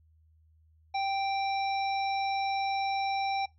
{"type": "harmonic tone", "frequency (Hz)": 784, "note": "G5", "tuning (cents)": 0, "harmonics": [1, 3, 5, 7], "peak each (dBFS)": [-28, -38, -42, -45], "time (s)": [0.94, 3.46], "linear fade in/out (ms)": 10, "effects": ["noise-tail reverb RT60 0.2 s tail -21 dB re dry", "added 79 Hz sine -60 dBFS peak until 3.58 s"]}